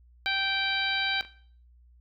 harmonic tone, 780 Hz, G5, 9 cents flat, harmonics 1 / 2 / 3 / 4 / 5 / 6, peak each -35 / -30 / -31 / -34 / -32 / -39 dBFS, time 0.26-1.21 s, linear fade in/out 0 ms
click train, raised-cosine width 0.3 ms, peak -33 dBFS, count 42, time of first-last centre 0.32-1.25 s, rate 44.1 Hz
effects noise-tail reverb RT60 0.5 s tail -18 dB re dry + added 60 Hz sine -54 dBFS peak until 2 s

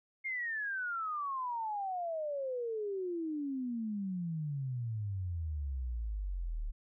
sine exponential sweep, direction down, 2151 to 35.98 Hz, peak -34 dBFS, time 0.24-6.72 s, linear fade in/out 20 ms, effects none

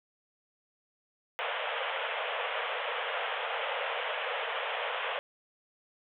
pink band-pass noise, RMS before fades -34 dBFS, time 1.39-5.19 s, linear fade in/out 0 ms, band 460 to 3400 Hz, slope 96 dB/octave, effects none

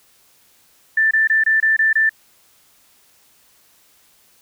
sine tone bursts, 1771 Hz, A6, 11 cents sharp, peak -12 dBFS, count 7, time 0.97-2.094 s, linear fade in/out 5 ms, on 140 ms, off 24 ms, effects white hiss -55 dBFS RMS until 4.41 s

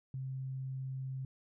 sine tone, 132.2 Hz, C3, 18 cents sharp, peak -37 dBFS, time 0.14-1.25 s, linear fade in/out 2 ms, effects none

